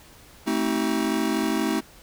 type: chord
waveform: square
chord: A diminished seventh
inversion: none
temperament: just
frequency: 220 / 264 / 316.8 / 380.2 Hz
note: A3 / C4 / Eb4 / Gb4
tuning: 0 / +16 / +31 / +47 cents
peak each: -28 / -29 / -27 / -31 dBFS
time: 0.46-1.81 s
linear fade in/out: 20 ms
effects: pink hiss -50 dBFS RMS until 2.02 s